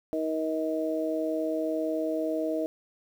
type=harmonic tone; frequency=158.2 Hz; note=D#3; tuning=29 cents sharp; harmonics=2 / 3 / 4; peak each=-30 / -33 / -30 dBFS; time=0.13-2.66 s; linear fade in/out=0 ms; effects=9-bit